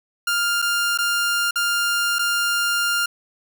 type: tone with dropouts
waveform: sawtooth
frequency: 1400 Hz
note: F6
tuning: 4 cents sharp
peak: -15 dBFS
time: 0.27-3.06 s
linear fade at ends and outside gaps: 5 ms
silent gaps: 0.619-0.623 / 0.976-0.986 / 1.51-1.557 / 2.186-2.191 s
effects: none